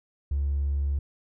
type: tone with hard clipping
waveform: sine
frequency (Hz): 70.6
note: C#2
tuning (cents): +32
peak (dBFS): -24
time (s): 0.31-0.99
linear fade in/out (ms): 5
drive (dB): 1
effects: none